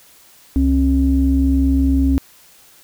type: tone pair together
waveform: sine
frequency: 67.44 / 270 Hz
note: C#2 / C#4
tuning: -47 / -45 cents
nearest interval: 2 octaves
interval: 2402 cents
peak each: -14 dBFS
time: 0.56-2.18 s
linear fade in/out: 0 ms
effects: tanh soft clip ceiling -4 dBFS + white hiss -48 dBFS RMS until 2.83 s